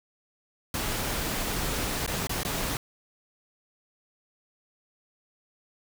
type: noise with dropouts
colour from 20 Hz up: pink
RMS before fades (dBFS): -30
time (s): 0.74-2.77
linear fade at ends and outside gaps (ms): 2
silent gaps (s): 2.064-2.076 / 2.271-2.294 / 2.433-2.449
effects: none